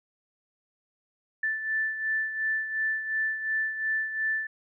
sine beating tone pair, 1760 / 1762.8 Hz, A6 / A6, 0 / +3 cents, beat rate 2.8 Hz, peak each -27 / -34 dBFS, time 1.43-4.47 s, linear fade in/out 5 ms, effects none

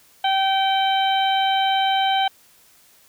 harmonic tone, 774 Hz, G5, 22 cents flat, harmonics 1 / 2 / 3 / 4 / 5, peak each -18 / -28 / -31 / -24 / -32 dBFS, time 0.24-2.28 s, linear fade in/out 5 ms, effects white hiss -54 dBFS RMS until 3.08 s

